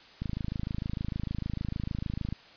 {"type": "click train", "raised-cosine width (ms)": 5, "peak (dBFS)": -20, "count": 57, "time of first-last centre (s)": [0.22, 2.325], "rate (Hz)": 26.6, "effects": ["white hiss -53 dBFS RMS until 2.56 s", "resampled to 11025 Hz"]}